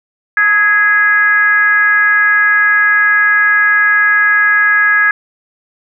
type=tone with frequency modulation; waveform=sine; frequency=1661.2 Hz; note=G#6; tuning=in tune; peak=-7 dBFS; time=0.37-5.11 s; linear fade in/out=2 ms; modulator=394 Hz; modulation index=0.67; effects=none